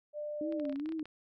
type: tone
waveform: sine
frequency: 596 Hz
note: D5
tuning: 25 cents sharp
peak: -36 dBFS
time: 0.13-0.75 s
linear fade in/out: 50 ms
type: tone with vibrato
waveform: sine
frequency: 297.1 Hz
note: D4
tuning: 20 cents sharp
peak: -34 dBFS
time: 0.41-1.03 s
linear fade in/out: 2 ms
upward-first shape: sine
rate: 2.4 Hz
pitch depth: 150 cents each way
type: clicks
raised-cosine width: 0.3 ms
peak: -34 dBFS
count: 12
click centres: 0.524 / 0.598 / 0.653 / 0.696 / 0.726 / 0.759 / 0.798 / 0.859 / 0.891 / 0.922 / 0.995 / 1.056 s
effects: none